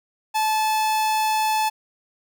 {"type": "tone", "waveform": "45% pulse", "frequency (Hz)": 868, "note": "A5", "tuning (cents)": -24, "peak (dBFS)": -19, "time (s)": [0.34, 1.7], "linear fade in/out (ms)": 20, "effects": []}